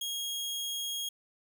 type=tone; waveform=sawtooth; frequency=3275 Hz; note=G#7; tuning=25 cents flat; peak=-30 dBFS; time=0.01-1.09 s; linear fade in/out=5 ms; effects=none